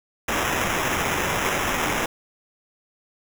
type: noise with sample-and-hold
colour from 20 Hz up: violet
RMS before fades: -24 dBFS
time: 0.28-2.06 s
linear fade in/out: 5 ms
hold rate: 4410 Hz
effects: none